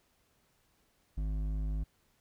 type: tone with hard clipping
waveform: sine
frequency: 51.91 Hz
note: G#1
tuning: in tune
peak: -33 dBFS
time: 1.17-1.84 s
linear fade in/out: 10 ms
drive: 9 dB
effects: pink hiss -72 dBFS RMS until 2.2 s